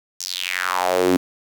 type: tone with high-pass filter sweep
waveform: sawtooth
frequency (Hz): 91.3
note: F#2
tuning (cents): -23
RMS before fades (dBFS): -21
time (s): 0.2-1.17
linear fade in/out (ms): 5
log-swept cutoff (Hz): 6100 to 260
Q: 3.9
effects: 7-bit